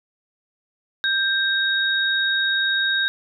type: tone pair together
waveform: sine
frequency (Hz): 1581 / 3760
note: G6 / A#7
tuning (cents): +14 / +14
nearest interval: octave + minor third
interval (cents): 1500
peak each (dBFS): -20 / -22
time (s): 1.04-3.08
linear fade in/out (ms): 0
effects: none